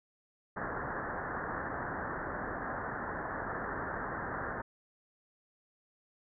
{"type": "low-pass noise", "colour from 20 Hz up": "white", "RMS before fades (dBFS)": -38, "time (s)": [0.56, 4.62], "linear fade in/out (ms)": 10, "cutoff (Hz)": 1800, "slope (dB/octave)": 96, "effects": []}